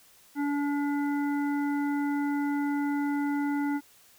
harmonic tone, 287.1 Hz, D4, 39 cents flat, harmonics 1 / 3 / 5 / 7, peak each -26 / -36 / -40 / -43 dBFS, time 0.35-3.81 s, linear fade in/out 50 ms, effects white hiss -58 dBFS RMS until 4.18 s

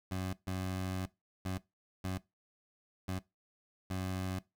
20% pulse tone bursts at uneven times, 93.3 Hz, F#2, 15 cents sharp, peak -30 dBFS, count 6, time 0.11-0.33 / 0.47-1.06 / 1.45-1.58 / 2.04-2.18 / 3.08-3.19 / 3.9-4.39 s, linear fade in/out 5 ms, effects noise-tail reverb RT60 0.2 s tail -19 dB re dry

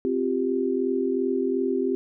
sine chord, C suspended fourth, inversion none, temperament equal, 261.6 / 349.2 / 392 Hz, C4 / F4 / G4, 0 / 0 / 0 cents, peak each -26 / -28 / -25 dBFS, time 0.05-1.95 s, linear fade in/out 0 ms, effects none

